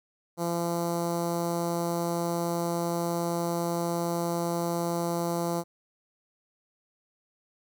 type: tone with notch filter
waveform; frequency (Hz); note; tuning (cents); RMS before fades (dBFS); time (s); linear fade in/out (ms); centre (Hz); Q
10% pulse; 170.6; F3; -40; -29; 0.37-5.64; 50; 2600; 0.52
effects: none